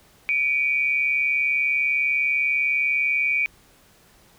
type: tone pair together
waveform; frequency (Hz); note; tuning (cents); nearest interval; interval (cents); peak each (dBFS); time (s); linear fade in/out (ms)
sine; 2300 / 2440; D7 / D#7; -37 / -34; minor second; 103; -21 / -23; 0.29-3.46; 0
effects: pink hiss -55 dBFS RMS until 4.38 s